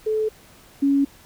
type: tone pair in turn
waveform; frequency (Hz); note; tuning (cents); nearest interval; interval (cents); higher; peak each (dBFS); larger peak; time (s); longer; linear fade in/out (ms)
sine; 433.7 / 278.7; A4 / C#4; -25 / +9; minor sixth; 766; first; -19 / -15; second; 0.06-0.29 / 0.82-1.05; neither; 10
effects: pink hiss -50 dBFS RMS until 1.25 s